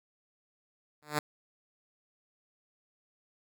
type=tone with exponential growth; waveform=5% pulse; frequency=149.5 Hz; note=D3; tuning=31 cents sharp; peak=-14 dBFS; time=1.02-1.19 s; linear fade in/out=5 ms; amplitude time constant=36 ms; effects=none